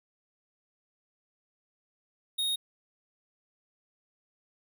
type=tone; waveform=square; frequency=3729 Hz; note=A#7; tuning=in tune; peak=-28 dBFS; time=2.38-2.56 s; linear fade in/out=10 ms; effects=none